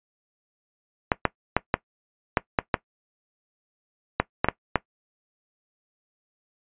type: clicks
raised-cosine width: 0.5 ms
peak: -3 dBFS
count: 11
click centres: 1.118 / 1.253 / 1.566 / 1.741 / 2.372 / 2.588 / 2.742 / 4.2 / 4.445 / 4.486 / 4.757 s
effects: noise-tail reverb RT60 0.1 s tail -19 dB re dry + resampled to 8000 Hz

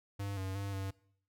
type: tone with pitch steps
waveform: square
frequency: 99.9 / 95.3 / 99.4 / 96.8 Hz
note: G2 / G2 / G2 / G2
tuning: +33 / -48 / +25 / -21 cents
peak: -37 dBFS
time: 0.19-0.91 s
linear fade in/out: 10 ms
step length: 180 ms
effects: noise-tail reverb RT60 0.6 s tail -21 dB re dry

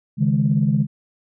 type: chord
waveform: sine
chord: C# suspended second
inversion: none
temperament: just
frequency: 138.59 / 155.92 / 207.9 Hz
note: C#3 / D#3 / G#3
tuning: 0 / +4 / +2 cents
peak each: -19 dBFS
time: 0.17-0.87 s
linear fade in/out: 50 ms
effects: tanh soft clip ceiling -6 dBFS

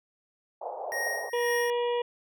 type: band-pass noise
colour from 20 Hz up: white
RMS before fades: -36 dBFS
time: 0.61-1.3 s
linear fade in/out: 10 ms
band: 460 to 850 Hz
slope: 48 dB/octave
type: tone with tremolo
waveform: square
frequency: 1871 Hz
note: A#6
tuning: 6 cents sharp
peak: -29 dBFS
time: 0.92-1.7 s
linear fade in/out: 0 ms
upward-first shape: sine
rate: 2 Hz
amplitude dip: 75%
type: harmonic tone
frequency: 480.7 Hz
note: B4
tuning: 47 cents flat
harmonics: 1 / 2 / 4 / 5 / 6 / 7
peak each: -26 / -33 / -43 / -46 / -42 / -46 dBFS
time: 1.33-2.02 s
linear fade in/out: 5 ms
effects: none

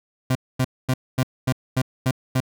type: tone bursts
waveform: 30% pulse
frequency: 129.1 Hz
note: C3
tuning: 23 cents flat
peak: -15 dBFS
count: 8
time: 0.3-2.404 s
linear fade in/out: 5 ms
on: 53 ms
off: 240 ms
effects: none

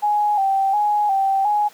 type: tone with vibrato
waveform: sine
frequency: 806 Hz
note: G5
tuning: 48 cents sharp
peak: -15 dBFS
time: 0.02-1.69 s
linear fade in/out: 20 ms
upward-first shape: square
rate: 1.4 Hz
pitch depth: 59 cents each way
effects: pink hiss -47 dBFS RMS until 1.73 s + high-pass 400 Hz 12 dB/octave

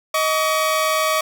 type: tone pair together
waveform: sawtooth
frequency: 628 / 1136.2 Hz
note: D#5 / C#6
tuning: +16 / +42 cents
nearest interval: minor seventh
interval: 1026 cents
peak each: -16 dBFS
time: 0.14-1.21 s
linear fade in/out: 5 ms
effects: none

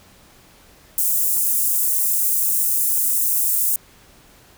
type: high-pass noise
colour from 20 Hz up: white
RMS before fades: -19 dBFS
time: 0.98-3.76 s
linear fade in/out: 2 ms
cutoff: 8200 Hz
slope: 24 dB/octave
effects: pink hiss -50 dBFS RMS until 4.57 s

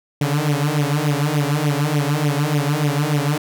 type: tone with flanger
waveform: sawtooth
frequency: 146.83 Hz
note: D3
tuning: in tune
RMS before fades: -19 dBFS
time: 0.21-3.38 s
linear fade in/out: 5 ms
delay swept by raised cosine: 0.32 to 6.12 ms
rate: 3.4 Hz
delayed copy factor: +0.95
effects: none

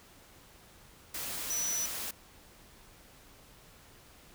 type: tone in noise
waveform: sine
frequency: 5920 Hz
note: F#8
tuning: in tune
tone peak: -31 dBFS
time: 1.5-1.86 s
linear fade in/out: 5 ms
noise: white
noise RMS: -38 dBFS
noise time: 1.14-2.11 s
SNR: +4 dB
effects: pink hiss -57 dBFS RMS until 4.34 s

